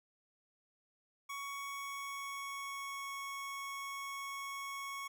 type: tone with pitch glide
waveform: 25% pulse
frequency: 1117 to 1105.4 Hz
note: C#6 to C#6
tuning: +13 to -5 cents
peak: -37 dBFS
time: 1.29-5.08 s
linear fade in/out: 10 ms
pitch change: -18 cents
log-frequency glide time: 1.4-3.14 s
effects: none